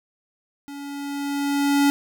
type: tone with level ramp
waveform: square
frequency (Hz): 283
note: C#4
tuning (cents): +36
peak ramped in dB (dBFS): -35 to -15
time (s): 0.68-1.9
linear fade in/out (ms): 0
effects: none